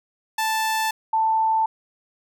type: tone pair in turn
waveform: sawtooth / sine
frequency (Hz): 880 / 885.6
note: A5 / A5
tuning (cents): 0 / +11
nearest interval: unison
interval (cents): 11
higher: second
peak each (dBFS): -17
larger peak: neither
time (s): 0.38-0.91 / 1.13-1.66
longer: neither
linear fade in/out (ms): 5
effects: none